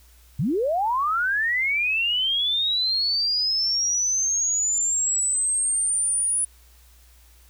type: linear sweep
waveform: sine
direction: up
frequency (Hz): 111.8 to 9860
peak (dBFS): -20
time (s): 0.39-6.45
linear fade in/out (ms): 5
effects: added 60 Hz sine -51 dBFS peak until 7.49 s + white hiss -57 dBFS RMS until 7.49 s